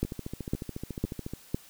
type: two click trains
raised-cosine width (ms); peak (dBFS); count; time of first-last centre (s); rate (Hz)
3; -22 / -14; 19 / 4; 0.05-1.336 / 0.03-1.545; 14 / 1.98
effects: white hiss -54 dBFS RMS until 1.69 s